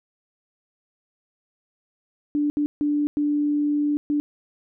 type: tone bursts at uneven times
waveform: sine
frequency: 293.7 Hz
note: D4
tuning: in tune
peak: -19 dBFS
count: 5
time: 2.35-2.5 / 2.57-2.66 / 2.81-3.07 / 3.17-3.97 / 4.1-4.2 s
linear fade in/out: 0 ms
effects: none